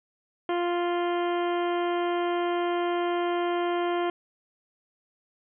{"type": "harmonic tone", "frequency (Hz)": 349.1, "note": "F4", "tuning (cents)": -1, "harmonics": [1, 2, 3, 4, 5, 6, 7, 8, 9], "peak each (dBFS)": [-26, -30, -34, -39, -42, -43, -47, -48, -43], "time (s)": [0.49, 4.1], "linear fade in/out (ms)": 2, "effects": []}